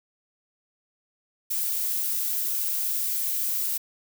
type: noise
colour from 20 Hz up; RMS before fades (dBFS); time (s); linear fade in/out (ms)
violet; -27; 1.5-3.78; 10
effects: none